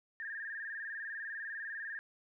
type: tone with vibrato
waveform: sine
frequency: 1723 Hz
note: A6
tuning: 37 cents flat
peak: -39 dBFS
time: 0.2-1.99 s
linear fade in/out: 0 ms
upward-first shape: square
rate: 20 Hz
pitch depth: 82 cents each way
effects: none